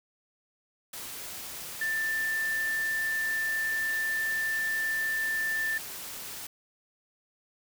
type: tone in noise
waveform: sine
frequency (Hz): 1775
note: A6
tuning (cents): +15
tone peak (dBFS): -27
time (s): 1.81-5.78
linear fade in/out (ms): 5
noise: white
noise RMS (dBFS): -40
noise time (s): 0.93-6.47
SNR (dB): +10
effects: none